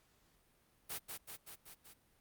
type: noise with echo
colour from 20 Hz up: white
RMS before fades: -42 dBFS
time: 0.89-0.99 s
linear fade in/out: 20 ms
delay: 190 ms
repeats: 5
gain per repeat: -3 dB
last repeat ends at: 1.94 s
effects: pink hiss -72 dBFS RMS until 2.2 s + Opus 48 kbps